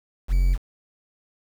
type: tone with quantisation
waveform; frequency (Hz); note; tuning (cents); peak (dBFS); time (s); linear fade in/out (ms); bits
triangle; 44.83; F1; +46; -14; 0.28-0.58; 50; 7
effects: none